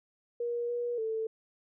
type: tone with pitch steps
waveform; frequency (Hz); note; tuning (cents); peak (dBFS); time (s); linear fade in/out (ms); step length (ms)
sine; 475.8 / 480.6 / 443.6; A#4 / B4 / A4; +35 / -47 / +14; -30; 0.4-1.27; 5; 290
effects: none